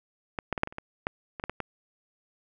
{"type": "clicks", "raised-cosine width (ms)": 0.5, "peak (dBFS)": [-15, -12, -16, -7, -20, -30, -20, -12, -22, -15, -16, -16], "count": 12, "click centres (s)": [0.388, 0.527, 0.578, 0.634, 0.674, 0.725, 0.784, 1.069, 1.398, 1.439, 1.496, 1.603], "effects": []}